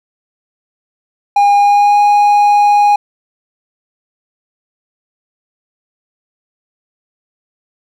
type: tone with pitch glide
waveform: triangle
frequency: 812 to 823.8 Hz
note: G#5 to G#5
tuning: -39 to -14 cents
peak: -4 dBFS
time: 1.36-2.96 s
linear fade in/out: 5 ms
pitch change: +25 cents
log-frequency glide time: 1.56-1.99 s
effects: none